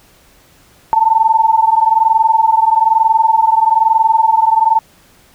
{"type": "tone pair together", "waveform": "sine", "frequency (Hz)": [881, 902.1], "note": ["A5", "A5"], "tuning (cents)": [2, 43], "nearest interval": "unison", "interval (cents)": 41, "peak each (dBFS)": -11, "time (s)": [0.93, 4.79], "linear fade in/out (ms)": 0, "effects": ["pink hiss -48 dBFS RMS until 5.34 s"]}